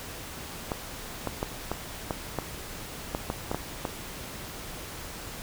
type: clicks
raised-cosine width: 1 ms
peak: -14 dBFS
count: 11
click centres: 0.718 / 1.273 / 1.429 / 1.716 / 2.108 / 2.387 / 3.149 / 3.301 / 3.515 / 3.546 / 3.852 s
effects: pink hiss -40 dBFS RMS until 5.42 s